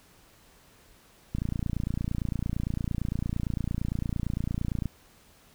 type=click train; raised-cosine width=5 ms; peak=-17 dBFS; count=102; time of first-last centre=1.35-4.857 s; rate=28.8 Hz; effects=pink hiss -58 dBFS RMS until 5.54 s